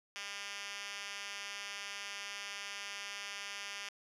5% pulse tone with band-pass filter, 201.3 Hz, G3, 46 cents sharp, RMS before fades -44 dBFS, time 0.16-3.89 s, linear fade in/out 0 ms, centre 3800 Hz, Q 1.9, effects resampled to 32000 Hz + 11-bit

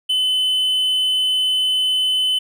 triangle tone, 3029 Hz, F#7, 40 cents sharp, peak -14 dBFS, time 0.09-2.39 s, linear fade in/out 10 ms, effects none

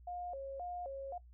sine tone with vibrato, 622.3 Hz, D#5, in tune, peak -40 dBFS, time 0.07-1.18 s, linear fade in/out 5 ms, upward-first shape square, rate 1.9 Hz, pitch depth 230 cents each way, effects noise-tail reverb RT60 0.1 s tail -19 dB re dry + added 60 Hz sine -55 dBFS peak until 1.33 s

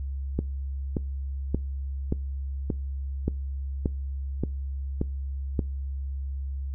click train, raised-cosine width 3 ms, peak -12 dBFS, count 10, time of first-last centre 0.39-5.592 s, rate 1.73 Hz, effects noise-tail reverb RT60 0.3 s tail -23 dB re dry + added 68 Hz sine -29 dBFS peak until 6.74 s

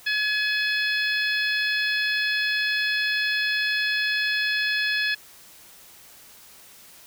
harmonic tone, 849 Hz, G#5, 38 cents sharp, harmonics 2 / 3 / 4 / 5 / 6, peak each -24 / -28 / -30 / -32 / -34 dBFS, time 0.06-5.15 s, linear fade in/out 10 ms, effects white hiss -49 dBFS RMS until 7.06 s

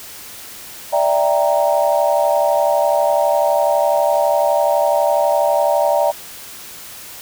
sine chord, E half-diminished seventh, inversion third, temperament equal, 587.3 / 659.3 / 784 / 932.3 Hz, D5 / E5 / G5 / Bb5, 0 / 0 / 0 / 0 cents, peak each -16 / -18 / -20 / -20 dBFS, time 0.92-6.12 s, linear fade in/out 20 ms, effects white hiss -35 dBFS RMS until 7.21 s

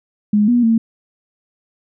sine tone with pitch steps, 208.6 / 241.8 / 226.6 Hz, G#3 / B3 / A#3, +8 / -36 / -49 cents, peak -10 dBFS, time 0.33-0.78 s, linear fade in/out 5 ms, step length 150 ms, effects none

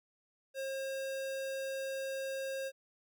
square tone, 537 Hz, C5, 45 cents sharp, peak -37 dBFS, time 0.54-2.72 s, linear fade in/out 50 ms, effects none

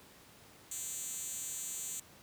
5% pulse tone with high-pass filter, 260 Hz, C4, 11 cents flat, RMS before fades -41 dBFS, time 0.71-2 s, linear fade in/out 5 ms, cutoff 7100 Hz, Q 2.4, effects pink hiss -58 dBFS RMS until 2.22 s + high-pass 80 Hz 12 dB/octave

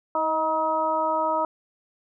harmonic tone with a mistuned harmonic, 317.9 Hz, D#4, 37 cents sharp, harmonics 1 / 2 / 3 / 4, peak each -34 / -26 / -24 / -28 dBFS, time 0.15-1.45 s, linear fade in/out 2 ms, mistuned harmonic 2, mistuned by -20 cents, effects none

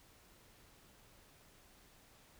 silence, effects pink hiss -64 dBFS RMS until 2.39 s

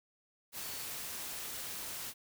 sine tone in noise, 4435 Hz, C#8, in tune, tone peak -51 dBFS, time 0.59-0.85 s, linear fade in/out 50 ms, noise white, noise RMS -42 dBFS, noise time 0.52-2.14 s, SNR -12 dB, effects none

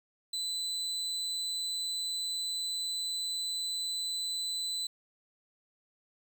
35% pulse tone, 4006 Hz, B7, 24 cents sharp, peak -31 dBFS, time 0.33-4.87 s, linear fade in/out 5 ms, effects none

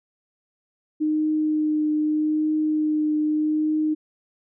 sine tone with vibrato, 306.5 Hz, D#4, 26 cents flat, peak -19 dBFS, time 1-3.95 s, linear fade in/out 20 ms, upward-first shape triangle, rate 0.81 Hz, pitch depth 15 cents each way, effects none

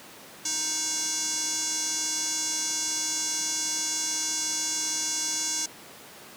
square tone with band-pass filter, 313.1 Hz, D#4, 11 cents sharp, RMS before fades -29 dBFS, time 0.45-5.66 s, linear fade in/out 5 ms, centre 6400 Hz, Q 4.8, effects pink hiss -46 dBFS RMS until 6.36 s + high-pass 200 Hz 12 dB/octave

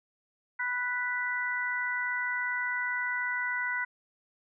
harmonic tone, 493.9 Hz, B4, in tune, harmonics 2 / 3 / 4, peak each -37 / -32 / -32 dBFS, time 0.59-3.85 s, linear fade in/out 10 ms, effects none

